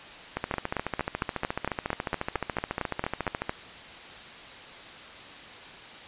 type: two click trains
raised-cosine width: 0.5 ms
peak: -12 / -13 dBFS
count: 14 / 44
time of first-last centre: 0.54-3.495 / 0.37-3.42 s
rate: 4.4 / 14.1 Hz
effects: white hiss -44 dBFS RMS until 6.07 s + resampled to 8000 Hz